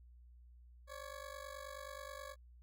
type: ring-modulated tone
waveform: 20% pulse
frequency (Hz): 560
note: C#5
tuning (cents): +18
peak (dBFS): -39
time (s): 0.87-2.36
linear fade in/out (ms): 50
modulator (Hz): 24.7
effects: added 60 Hz sine -57 dBFS peak until 2.62 s